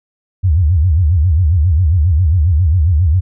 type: tone with vibrato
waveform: sine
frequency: 83 Hz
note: E2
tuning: 12 cents sharp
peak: -8 dBFS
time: 0.43-3.21 s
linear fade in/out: 20 ms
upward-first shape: sine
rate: 7.4 Hz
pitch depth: 240 cents each way
effects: none